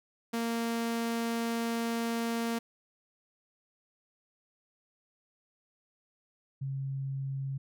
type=tone pair in turn; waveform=sawtooth / sine; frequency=231.3 / 135.89 Hz; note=A#3 / C#3; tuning=-13 / -34 cents; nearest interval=major sixth; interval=921 cents; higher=first; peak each=-26 / -32 dBFS; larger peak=first; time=0.33-2.59 / 6.61-7.58 s; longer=first; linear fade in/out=10 ms; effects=none